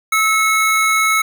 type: tone pair together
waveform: square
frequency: 1300 / 2186 Hz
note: E6 / C#7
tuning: -24 / -25 cents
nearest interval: major sixth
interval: 899 cents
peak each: -16 dBFS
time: 0.12-1.22 s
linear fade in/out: 5 ms
effects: none